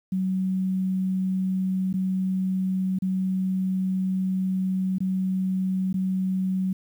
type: tone with dropouts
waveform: sine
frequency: 187.9 Hz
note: F#3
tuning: 27 cents sharp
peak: -22 dBFS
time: 0.12-6.73 s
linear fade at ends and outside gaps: 5 ms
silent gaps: 1.929-1.939 / 2.988-3.021 / 4.984-5.004 / 5.929-5.941 s
effects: 9-bit